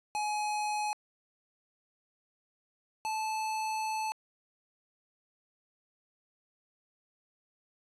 square tone pair in turn, 842 / 871.8 Hz, G#5 / A5, +24 / -16 cents, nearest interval minor second, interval 60 cents, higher second, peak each -31 / -32 dBFS, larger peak first, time 0.15-0.93 / 3.05-4.12 s, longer second, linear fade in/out 0 ms, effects resampled to 24000 Hz + 12-bit

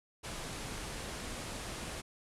pink low-pass noise, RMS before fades -42 dBFS, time 0.23-2.02 s, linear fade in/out 20 ms, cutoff 11000 Hz, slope 48 dB/octave, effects none

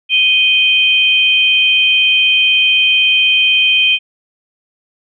sine tone pair together, 2489 / 3136 Hz, D#7 / G7, 0 / 0 cents, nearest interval major third, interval 400 cents, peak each -11 dBFS, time 0.09-3.99 s, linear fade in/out 50 ms, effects none

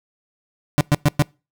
35% pulse tone bursts, 146.5 Hz, D3, 4 cents flat, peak -10 dBFS, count 4, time 0.78-1.222 s, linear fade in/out 0 ms, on 28 ms, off 110 ms, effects noise-tail reverb RT60 0.3 s tail -26 dB re dry

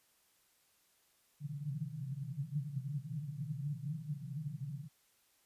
pink band-pass noise, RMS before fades -41 dBFS, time 1.4-4.89 s, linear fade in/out 50 ms, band 130 to 160 Hz, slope 96 dB/octave, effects white hiss -72 dBFS RMS until 5.45 s + resampled to 32000 Hz

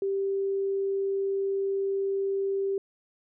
sine tone, 392 Hz, G4, in tune, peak -25 dBFS, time 0.02-2.78 s, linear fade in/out 2 ms, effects none

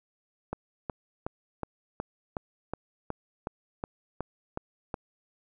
click train, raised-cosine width 1 ms, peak -18 dBFS, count 13, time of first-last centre 0.53-4.942 s, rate 2.72 Hz, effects none

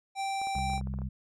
square tone, 782 Hz, G5, 4 cents flat, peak -31 dBFS, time 0.15-0.81 s, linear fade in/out 50 ms
clicks, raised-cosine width 1 ms, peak -33 dBFS, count 12, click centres 0.416 / 0.471 / 0.553 / 0.586 / 0.7 / 0.735 / 0.779 / 0.812 / 0.872 / 0.939 / 0.988 / 1.018 s
harmonic tone, 65.41 Hz, C2, in tune, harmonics 1 / 2 / 3, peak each -34 / -37 / -39 dBFS, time 0.55-1.09 s, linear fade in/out 10 ms
effects resampled to 22050 Hz

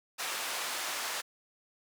pink band-pass noise, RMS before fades -36 dBFS, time 0.18-1.22 s, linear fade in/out 20 ms, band 830 to 12000 Hz, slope 12 dB/octave, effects none

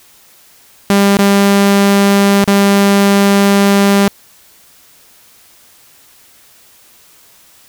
sawtooth tone with dropouts, 199.5 Hz, G3, 31 cents sharp, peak -3 dBFS, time 0.9-4.08 s, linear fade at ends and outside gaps 0 ms, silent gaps 1.17-1.189 / 2.441-2.477 s, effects white hiss -45 dBFS RMS until 7.68 s

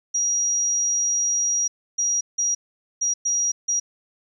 sine tone bursts at uneven times, 5740 Hz, F8, 47 cents sharp, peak -19 dBFS, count 6, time 0.14-1.68 / 1.98-2.21 / 2.38-2.55 / 3.01-3.14 / 3.25-3.52 / 3.68-3.8 s, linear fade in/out 10 ms, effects 10-bit

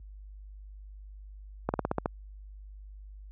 slowing click train, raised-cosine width 1 ms, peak -13 dBFS, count 7, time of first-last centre 1.69-2.059 s, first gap 49 ms, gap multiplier 1.09, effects added 50 Hz sine -39 dBFS peak until 3.31 s + high-pass 60 Hz 12 dB/octave

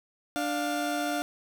30% pulse tone pair together, 294.5 / 704 Hz, D4 / F5, +5 / +14 cents, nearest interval octave + minor third, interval 1509 cents, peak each -28 dBFS, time 0.36-1.22 s, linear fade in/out 0 ms, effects none

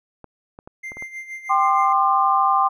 clicks, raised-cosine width 1 ms, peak -25 dBFS, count 6, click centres 0.243 / 0.589 / 0.675 / 0.919 / 0.97 / 1.024 s
triangle tone with tremolo, 2093 Hz, C7, in tune, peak -27 dBFS, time 0.83-1.93 s, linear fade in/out 10 ms, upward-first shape sine, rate 6.4 Hz, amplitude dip 70%
sine chord, G suspended fourth, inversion none, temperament equal with one note detuned, 784 / 1046.5 / 1199.3 Hz, G5 / C6 / D6, 0 / 0 / +36 cents, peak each -19 dBFS, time 1.49-2.69 s, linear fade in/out 20 ms
effects none

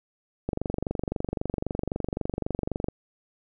click train, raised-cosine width 2 ms, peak -14 dBFS, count 58, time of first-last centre 0.49-2.885 s, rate 23.8 Hz, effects none

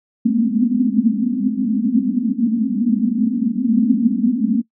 pink band-pass noise, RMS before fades -17 dBFS, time 0.25-4.62 s, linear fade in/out 10 ms, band 210 to 260 Hz, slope 96 dB/octave, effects noise-tail reverb RT60 0.1 s tail -21 dB re dry

